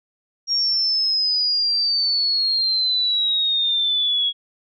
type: exponential sweep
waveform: sine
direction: down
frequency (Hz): 5600 to 3322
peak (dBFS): -17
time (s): 0.47-4.33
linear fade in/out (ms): 50
effects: none